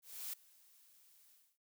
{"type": "noise with ADSR envelope", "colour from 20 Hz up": "blue", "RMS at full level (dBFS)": -42, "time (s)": [0.02, 1.58], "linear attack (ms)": 310, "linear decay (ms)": 9, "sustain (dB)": -24, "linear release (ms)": 260, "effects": []}